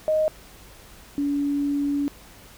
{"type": "tone pair in turn", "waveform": "sine", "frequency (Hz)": [622.3, 285.3], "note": ["D#5", "C#4"], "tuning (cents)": [0, 50], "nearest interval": "octave + major second", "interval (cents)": 1350, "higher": "first", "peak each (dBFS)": [-18, -21], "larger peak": "first", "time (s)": [[0.08, 0.28], [1.18, 2.08]], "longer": "second", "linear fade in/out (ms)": 0, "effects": ["added 50 Hz sine -52 dBFS peak until 2.57 s", "pink hiss -48 dBFS RMS until 2.57 s"]}